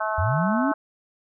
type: harmonic tone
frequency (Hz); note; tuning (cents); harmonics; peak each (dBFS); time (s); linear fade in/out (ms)
216.3; A3; -29; 3 / 4 / 5 / 6 / 7; -28 / -29 / -30 / -31 / -31; 0-0.74; 10
type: linear sweep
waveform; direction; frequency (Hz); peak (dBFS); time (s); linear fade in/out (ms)
sine; up; 76.6 to 293.7; -21; 0.18-0.72; 5
effects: none